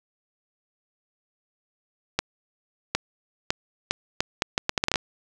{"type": "accelerating click train", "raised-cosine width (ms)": 0.2, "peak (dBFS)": -4, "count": 14, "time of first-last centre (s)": [2.19, 4.958], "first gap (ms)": 760, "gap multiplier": 0.73, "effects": []}